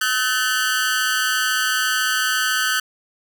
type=tone with amplitude modulation; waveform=sawtooth; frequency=1518 Hz; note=F#6; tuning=44 cents sharp; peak=-10 dBFS; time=0.01-2.8 s; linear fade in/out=5 ms; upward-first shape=sine; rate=238 Hz; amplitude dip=100%; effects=none